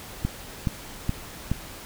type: click train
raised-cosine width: 5 ms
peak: -11 dBFS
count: 4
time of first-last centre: 0.25-1.516 s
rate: 2.37 Hz
effects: pink hiss -41 dBFS RMS until 1.85 s